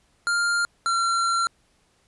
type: tone pair in turn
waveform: square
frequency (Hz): 1400 / 1366.4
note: F6 / F6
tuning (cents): +4 / -38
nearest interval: unison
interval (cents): 42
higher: first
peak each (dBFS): -21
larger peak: neither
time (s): 0.27-0.65 / 0.86-1.47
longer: second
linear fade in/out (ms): 0
effects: pink hiss -64 dBFS RMS until 2.07 s + resampled to 24000 Hz